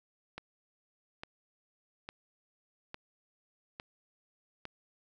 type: click train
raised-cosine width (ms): 0.3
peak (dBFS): -25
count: 6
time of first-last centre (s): 0.38-4.654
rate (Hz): 1.17
effects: none